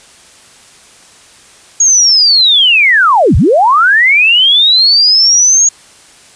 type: linear two-way sweep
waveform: sine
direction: down then up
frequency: 6680 to 51.3 to 6680 Hz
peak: -4 dBFS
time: 1.8-5.69 s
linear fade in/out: 5 ms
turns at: 3.36 s
effects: white hiss -40 dBFS RMS until 6.35 s + resampled to 22050 Hz